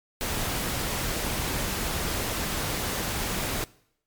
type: noise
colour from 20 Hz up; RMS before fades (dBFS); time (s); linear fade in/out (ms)
pink; -29; 0.21-3.64; 0
effects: noise-tail reverb RT60 0.7 s tail -22 dB re dry + MP3 96 kbps